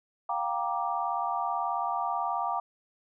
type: chord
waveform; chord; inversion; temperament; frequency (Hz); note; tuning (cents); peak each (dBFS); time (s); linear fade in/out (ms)
sine; G minor seventh; third; just; 705.6 / 784 / 940.8 / 1176; F5 / G5 / Bb5 / D6; +18 / 0 / +16 / +2; -33; 0.29-2.6; 5
effects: none